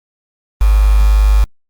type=tone with quantisation; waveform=sine; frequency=51.2 Hz; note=G#1; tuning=24 cents flat; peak=-6 dBFS; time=0.61-1.44 s; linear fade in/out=0 ms; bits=4; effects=Opus 32 kbps